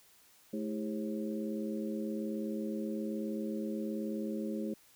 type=harmonic tone with a mistuned harmonic; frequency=107.7 Hz; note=A2; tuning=37 cents flat; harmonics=2 / 3 / 4 / 5; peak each=-36 / -40 / -42 / -44 dBFS; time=0.53-4.74 s; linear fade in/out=5 ms; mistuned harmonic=4; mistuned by=-120 cents; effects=white hiss -63 dBFS RMS until 4.95 s